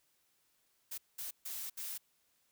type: noise bursts at uneven times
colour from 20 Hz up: blue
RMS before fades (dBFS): -42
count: 4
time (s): 0.91-0.98 / 1.18-1.31 / 1.45-1.7 / 1.77-1.98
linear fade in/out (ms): 10
effects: white hiss -75 dBFS RMS until 2.51 s